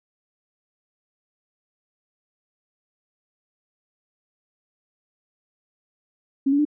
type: tone with pitch steps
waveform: sine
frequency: 272.7 / 284.8 / 297.4 Hz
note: C#4 / C#4 / D4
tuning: -28 / +47 / +22 cents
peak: -16 dBFS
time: 6.46-6.652 s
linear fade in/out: 10 ms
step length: 64 ms
effects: none